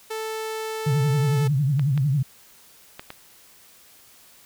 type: tone with pitch glide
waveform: sawtooth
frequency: 440 to 436.7 Hz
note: A4 to A4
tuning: 0 to -13 cents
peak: -24 dBFS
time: 0.1-1.48 s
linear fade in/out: 10 ms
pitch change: -13 cents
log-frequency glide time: 1.18-1.35 s
type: tone with vibrato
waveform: sine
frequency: 140 Hz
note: C#3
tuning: 18 cents sharp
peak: -18 dBFS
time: 0.86-2.23 s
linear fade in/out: 10 ms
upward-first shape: triangle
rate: 11 Hz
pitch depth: 190 cents each way
type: clicks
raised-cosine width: 0.3 ms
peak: -19 dBFS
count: 4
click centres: 1.795 / 1.977 / 2.995 / 3.104 s
effects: white hiss -52 dBFS RMS until 4.45 s